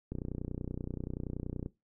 click train, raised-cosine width 3 ms, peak -24 dBFS, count 48, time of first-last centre 0.12-1.661 s, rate 30.5 Hz, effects noise-tail reverb RT60 0.2 s tail -18 dB re dry

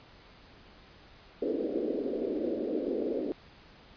pink band-pass noise, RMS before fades -32 dBFS, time 1.42-3.32 s, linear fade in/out 0 ms, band 250 to 540 Hz, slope 48 dB/octave, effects pink hiss -55 dBFS RMS until 3.96 s + resampled to 11025 Hz

